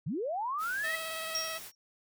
sine linear sweep, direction up, 116.54 to 2000 Hz, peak -31 dBFS, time 0.06-0.96 s, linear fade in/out 10 ms
white noise, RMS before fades -46 dBFS, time 0.58-1.72 s, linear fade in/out 50 ms
10% pulse tone with vibrato, 645 Hz, E5, 38 cents flat, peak -28 dBFS, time 0.83-1.59 s, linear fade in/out 20 ms, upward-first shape square, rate 18 Hz, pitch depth 14 cents each way
sine tone with exponential decay, 5588 Hz, F8, in tune, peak -28 dBFS, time 1.35-1.75 s, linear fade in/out 1 ms, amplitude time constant 86 ms
effects none

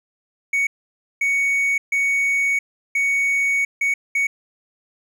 triangle tone bursts at uneven times, 2231 Hz, C#7, 11 cents sharp, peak -15 dBFS, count 6, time 0.53-0.67 / 1.21-1.78 / 1.92-2.59 / 2.95-3.65 / 3.81-3.94 / 4.15-4.27 s, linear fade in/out 5 ms, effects none

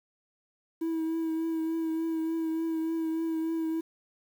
triangle tone with vibrato, 324.4 Hz, E4, 28 cents flat, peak -25 dBFS, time 0.81-3.81 s, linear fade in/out 10 ms, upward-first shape triangle, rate 3.4 Hz, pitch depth 27 cents each way, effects tanh soft clip ceiling -21 dBFS + 9-bit

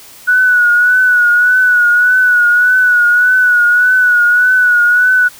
sine tone with vibrato, 1471 Hz, F#6, 11 cents flat, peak -6 dBFS, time 0.27-5.29 s, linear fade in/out 20 ms, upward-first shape triangle, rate 1.7 Hz, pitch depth 52 cents each way, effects white hiss -37 dBFS RMS until 5.39 s

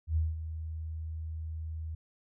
sine tone with ADSR envelope, 79.7 Hz, D#2, 42 cents sharp, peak -24 dBFS, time 0.07-1.95 s, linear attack 92 ms, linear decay 190 ms, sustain -11 dB, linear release 5 ms, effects none

